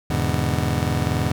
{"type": "chord", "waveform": "30% pulse", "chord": "E dominant seventh", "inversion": "none", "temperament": "just", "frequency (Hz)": [82.41, 103.01, 123.61, 148.33], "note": ["E2", "G#2", "B2", "D3"], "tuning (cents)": [0, -14, 2, 18], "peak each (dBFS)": -23, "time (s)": [0.1, 1.32], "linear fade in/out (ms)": 5, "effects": []}